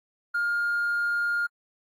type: tone with hard clipping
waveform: triangle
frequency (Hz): 1413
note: F6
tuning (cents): +20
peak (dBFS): -23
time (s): 0.34-1.47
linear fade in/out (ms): 10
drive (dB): 2
effects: AAC 48 kbps